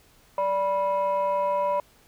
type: tone pair together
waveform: sine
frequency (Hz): 583.3 / 981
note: D5 / B5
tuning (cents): -12 / -12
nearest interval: major sixth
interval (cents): 900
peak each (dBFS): -23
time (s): 0.38-1.8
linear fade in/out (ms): 2
effects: tanh soft clip ceiling -18 dBFS + pink hiss -58 dBFS RMS until 2.07 s